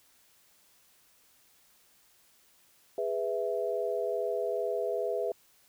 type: chord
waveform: sine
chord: E major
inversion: first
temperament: just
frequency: 412 / 494.4 / 659.3 Hz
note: G#4 / B4 / E5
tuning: -14 / +2 / 0 cents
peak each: -33 dBFS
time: 2.98-5.32 s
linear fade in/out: 2 ms
effects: white hiss -64 dBFS RMS until 5.68 s